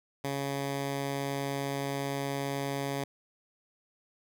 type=tone; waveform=10% pulse; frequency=139.2 Hz; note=C#3; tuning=8 cents sharp; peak=-23 dBFS; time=0.24-3.04 s; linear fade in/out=5 ms; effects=none